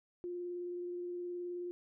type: tone with vibrato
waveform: sine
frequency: 353 Hz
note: F4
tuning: 19 cents sharp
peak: -38 dBFS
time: 0.24-1.71 s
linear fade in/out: 0 ms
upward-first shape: sine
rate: 19 Hz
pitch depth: 12 cents each way
effects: none